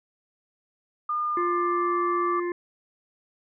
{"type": "tone with pitch glide", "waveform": "sine", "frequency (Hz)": [1212, 1166], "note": ["D#6", "D6"], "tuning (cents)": [-46, -13], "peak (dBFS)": -24, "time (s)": [1.09, 2.4], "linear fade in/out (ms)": 5, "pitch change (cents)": -67, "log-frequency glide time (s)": [1.25, 1.99]}
{"type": "harmonic tone", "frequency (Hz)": 350.2, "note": "F4", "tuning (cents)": 5, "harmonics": [1, 3, 5, 6], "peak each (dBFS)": [-26, -36, -40, -42], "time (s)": [1.37, 2.52], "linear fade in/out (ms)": 2}
{"effects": []}